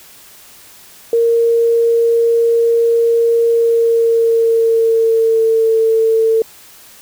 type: tone with pitch glide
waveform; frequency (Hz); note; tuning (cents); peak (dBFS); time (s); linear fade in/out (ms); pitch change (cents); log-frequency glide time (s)
sine; 463.8 to 447.7; A#4 to A4; -9 to +30; -9; 1.13-6.42; 2; -61; 3.5-5.74
effects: white hiss -41 dBFS RMS until 7.01 s